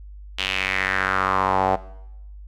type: tone with band-pass filter sweep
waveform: sawtooth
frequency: 95 Hz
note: F#2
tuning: 46 cents sharp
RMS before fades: -22 dBFS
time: 0.38-1.76 s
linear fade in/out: 10 ms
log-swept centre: 3100 to 730 Hz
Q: 3.5
effects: noise-tail reverb RT60 0.8 s tail -18 dB re dry + added 50 Hz sine -37 dBFS peak until 2.47 s